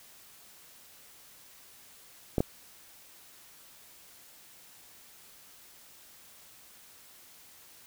clicks, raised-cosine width 2 ms, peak -12 dBFS, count 2, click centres 2.382 / 2.405 s, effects white hiss -55 dBFS RMS until 7.86 s

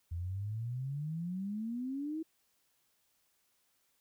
sine exponential sweep, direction up, 82.41 to 326.5 Hz, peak -35 dBFS, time 0.11-2.23 s, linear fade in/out 10 ms, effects white hiss -75 dBFS RMS until 4 s

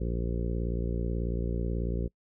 harmonic tone, 58.27 Hz, A#1, in tune, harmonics 1 / 2 / 3 / 4 / 5 / 6 / 7 / 8 / 9, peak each -30 / -36 / -36 / -41 / -44 / -41 / -41 / -44 / -46 dBFS, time 0-2.08 s, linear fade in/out 10 ms, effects noise-tail reverb RT60 0.1 s tail -26 dB re dry

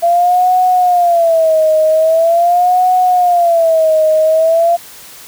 sine tone with vibrato, 678 Hz, E5, 49 cents sharp, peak -7 dBFS, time 0.02-4.77 s, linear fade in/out 20 ms, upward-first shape sine, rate 0.43 Hz, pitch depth 140 cents each way, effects white hiss -35 dBFS RMS until 5.27 s

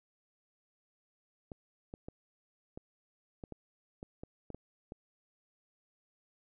clicks, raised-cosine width 2 ms, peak -30 dBFS, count 11, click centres 1.518 / 1.939 / 2.085 / 2.775 / 3.438 / 3.523 / 4.029 / 4.235 / 4.503 / 4.546 / 4.921 s, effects none

